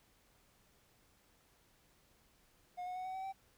triangle tone with pitch steps, 719 / 729.5 / 740.1 / 750.8 / 761.8 / 772.8 Hz, F#5 / F#5 / F#5 / F#5 / G5 / G5, -50 / -25 / 0 / +25 / -50 / -25 cents, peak -38 dBFS, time 2.77-3.328 s, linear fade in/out 20 ms, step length 93 ms, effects pink hiss -70 dBFS RMS until 3.57 s

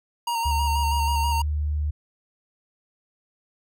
square tone with vibrato, 932.3 Hz, A#5, in tune, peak -24 dBFS, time 0.27-1.42 s, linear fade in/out 5 ms, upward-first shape square, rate 6.2 Hz, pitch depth 26 cents each way
sine tone with pitch glide, 72.9 to 74.65 Hz, D2 to D2, -12 to +29 cents, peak -22 dBFS, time 0.45-1.91 s, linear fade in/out 10 ms, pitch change +41 cents, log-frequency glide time 1.27-1.34 s
effects none

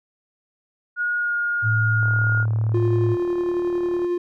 sine tone with pitch glide, 1442 to 1424.6 Hz, F#6 to F6, -45 to +34 cents, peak -20 dBFS, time 0.96-2.46 s, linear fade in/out 50 ms, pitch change -21 cents, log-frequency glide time 1.17-1.34 s
sine tone, 110 Hz, A2, in tune, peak -18 dBFS, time 1.62-3.17 s, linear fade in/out 50 ms
click train, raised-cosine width 1 ms, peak -24 dBFS, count 77, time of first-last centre 2.03-4.046 s, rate 37.7 Hz
triangle tone with tremolo, 351.5 Hz, F4, 11 cents sharp, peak -17 dBFS, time 2.74-4.18 s, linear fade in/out 5 ms, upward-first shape sine, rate 11 Hz, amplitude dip 25%
effects none

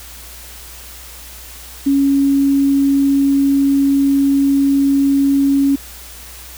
sine tone, 277.2 Hz, C#4, in tune, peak -10 dBFS, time 1.86-5.76 s, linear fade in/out 10 ms, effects added 60 Hz sine -38 dBFS peak until 6.57 s + white hiss -36 dBFS RMS until 6.57 s

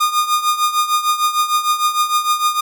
45% pulse tone with tremolo, 1221 Hz, D#6, 33 cents flat, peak -11 dBFS, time 0-2.61 s, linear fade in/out 10 ms, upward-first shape triangle, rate 6.6 Hz, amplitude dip 80%, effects none

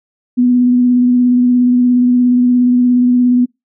sine tone with vibrato, 246.9 Hz, B3, in tune, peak -7 dBFS, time 0.37-3.46 s, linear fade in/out 20 ms, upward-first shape sine, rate 17 Hz, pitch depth 18 cents each way, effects noise-tail reverb RT60 0.2 s tail -25 dB re dry

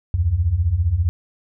sine beating tone pair, 74.8 / 89.8 Hz, D2 / F2, +32 / +49 cents, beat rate 15 Hz, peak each -21 / -17 dBFS, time 0.14-1.09 s, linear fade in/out 0 ms, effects none

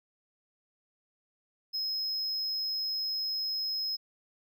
triangle tone, 5130 Hz, E8, 48 cents flat, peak -29 dBFS, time 1.73-3.97 s, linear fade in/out 20 ms, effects none

